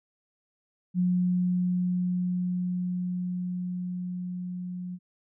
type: tone with level ramp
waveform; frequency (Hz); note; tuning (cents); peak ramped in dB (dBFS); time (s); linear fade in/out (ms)
sine; 180; F#3; -47; -21 to -33; 0.94-4.99; 50
effects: none